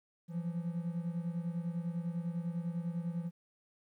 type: beating tone pair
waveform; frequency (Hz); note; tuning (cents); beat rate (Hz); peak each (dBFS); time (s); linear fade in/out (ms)
triangle; 168.4 / 178.4; E3 / F3; +37 / +37; 10; -34 / -38; 0.28-3.31; 50
effects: 12-bit